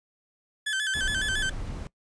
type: tone with vibrato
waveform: 30% pulse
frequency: 1630 Hz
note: G#6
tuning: 33 cents flat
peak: -23 dBFS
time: 0.66-1.5 s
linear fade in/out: 10 ms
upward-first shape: square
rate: 7.2 Hz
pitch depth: 88 cents each way
type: noise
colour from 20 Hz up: brown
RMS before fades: -34 dBFS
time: 0.95-1.87 s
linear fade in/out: 0 ms
effects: noise-tail reverb RT60 0.1 s tail -21 dB re dry + resampled to 22050 Hz